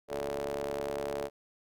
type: ring-modulated tone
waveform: sawtooth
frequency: 70.2 Hz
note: C#2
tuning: 22 cents sharp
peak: -26 dBFS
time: 0.08-1.3 s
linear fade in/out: 50 ms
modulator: 506 Hz
effects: none